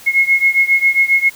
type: beating tone pair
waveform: sine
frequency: 2164 / 2171.4 Hz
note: C#7 / C#7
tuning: -42 / -36 cents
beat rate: 7.4 Hz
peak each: -12 / -14 dBFS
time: 0.06-1.3 s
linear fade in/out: 20 ms
effects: white hiss -39 dBFS RMS until 1.35 s